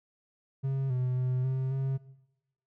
triangle tone with pitch steps, 135.1 / 126.4 / 127.3 / 131.4 / 134.4 Hz, C#3 / B2 / C3 / C3 / C3, -44 / +41 / -47 / +8 / +47 cents, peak -25 dBFS, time 0.63-1.98 s, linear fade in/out 20 ms, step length 270 ms, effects noise-tail reverb RT60 0.9 s tail -18 dB re dry

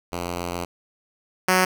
5% pulse tone pair in turn, 87.31 / 185 Hz, F2 / F#3, 0 / 0 cents, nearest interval octave + minor second, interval 1300 cents, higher second, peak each -16 / -5 dBFS, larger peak second, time 0.12-0.65 / 1.48-1.65 s, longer first, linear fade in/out 5 ms, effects none

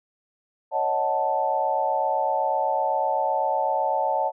sine chord, D# half-diminished seventh, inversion third, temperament equal, 554.4 / 622.3 / 740 / 880 Hz, C#5 / D#5 / F#5 / A5, 0 / 0 / 0 / 0 cents, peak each -28 / -28 / -27 / -24 dBFS, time 0.71-4.32 s, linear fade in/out 50 ms, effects none

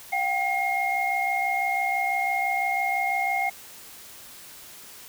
sine tone cluster, 714 / 780 / 2143 Hz, F5 / G5 / C7, +38 / -9 / +41 cents, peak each -30 / -26 / -26 dBFS, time 0.12-3.5 s, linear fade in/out 10 ms, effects white hiss -45 dBFS RMS until 5.08 s

